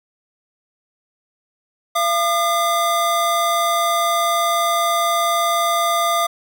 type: tone pair together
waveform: square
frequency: 681 / 1210 Hz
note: F5 / D#6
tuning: -44 / -49 cents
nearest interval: minor seventh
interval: 995 cents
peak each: -20 / -19 dBFS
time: 1.95-6.27 s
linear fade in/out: 10 ms
effects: none